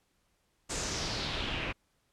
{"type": "noise with low-pass filter sweep", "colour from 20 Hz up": "pink", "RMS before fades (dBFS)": -35, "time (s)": [0.69, 1.73], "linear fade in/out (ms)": 20, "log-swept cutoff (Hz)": [7900, 2400], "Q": 3.1, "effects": ["pink hiss -74 dBFS RMS until 2.12 s", "low-pass 12000 Hz 12 dB/octave"]}